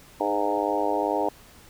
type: harmonic tone with a mistuned harmonic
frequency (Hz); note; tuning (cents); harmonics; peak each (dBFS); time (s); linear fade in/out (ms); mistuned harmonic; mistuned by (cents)
102.3; G#2; -26; 3 / 4 / 5 / 6 / 7 / 8 / 9; -30 / -30 / -30 / -30 / -30 / -30 / -30; 0.2-1.29; 5; 4; +19
effects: pink hiss -51 dBFS RMS until 1.69 s